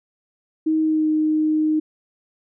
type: tone with pitch glide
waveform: sine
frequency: 315 to 309.6 Hz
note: D#4 to D#4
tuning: +21 to -9 cents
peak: -16 dBFS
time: 0.66-1.8 s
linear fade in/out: 10 ms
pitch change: -30 cents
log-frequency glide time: 0.81-1.08 s
effects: none